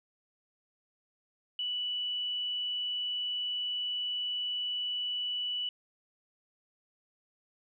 sine tone, 2960 Hz, F#7, in tune, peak -31 dBFS, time 1.59-5.69 s, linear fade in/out 2 ms, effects none

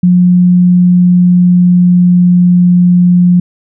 sine tone with pitch glide, 179 to 177.66 Hz, F3 to F3, +43 to +30 cents, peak -3 dBFS, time 0.03-3.4 s, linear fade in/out 5 ms, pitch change -13 cents, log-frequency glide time 0.16-2.68 s, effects none

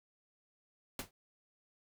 pink noise with exponential decay, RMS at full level -35 dBFS, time 0.99-1.11 s, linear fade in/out 2 ms, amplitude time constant 24 ms, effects none

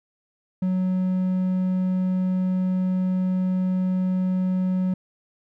triangle tone, 185 Hz, F#3, in tune, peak -18 dBFS, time 0.62-4.94 s, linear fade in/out 5 ms, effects none

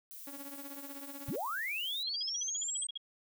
violet noise, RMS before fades -48 dBFS, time 0.11-2.03 s, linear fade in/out 0 ms
sawtooth tone with tremolo, 279.9 Hz, C#4, 17 cents sharp, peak -39 dBFS, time 0.27-1.36 s, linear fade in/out 2 ms, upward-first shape triangle, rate 16 Hz, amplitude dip 80%
sine linear sweep, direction up, 66.2 to 8360 Hz, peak -34 dBFS, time 1.28-2.87 s, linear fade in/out 5 ms
sine tone bursts, 3288 Hz, G#7, 18 cents flat, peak -36 dBFS, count 14, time 2.07-2.976 s, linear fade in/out 5 ms, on 22 ms, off 46 ms
effects none

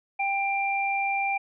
sine tone pair together, 790.8 / 2372 Hz, G5 / D7, +15 / +17 cents, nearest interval octave + perfect fifth, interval 1902 cents, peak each -26 / -27 dBFS, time 0.19-1.38 s, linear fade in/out 10 ms, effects none

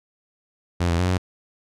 sawtooth tone with pitch steps, 87.4 / 84.4 / 90.4 / 91.5 Hz, F2 / E2 / F#2 / F#2, +2 / +41 / -40 / -19 cents, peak -15 dBFS, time 0.8-1.18 s, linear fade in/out 10 ms, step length 95 ms, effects low-pass 8000 Hz 12 dB/octave

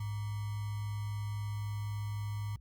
sine tone with sample-and-hold, 103.83 Hz, G#2, in tune, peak -34 dBFS, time 0-2.56 s, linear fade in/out 5 ms, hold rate 1050 Hz, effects added 60 Hz sine -52 dBFS peak until 2.6 s + Opus 48 kbps

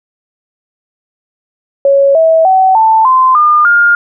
sine tone with pitch steps, 554.4 / 648 / 757.3 / 885.2 / 1034.5 / 1209.2 / 1413.2 Hz, C#5 / E5 / F#5 / A5 / C6 / D#6 / F6, 0 / -30 / +40 / +10 / -20 / -50 / +20 cents, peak -4 dBFS, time 1.85-3.95 s, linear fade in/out 2 ms, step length 300 ms, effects none

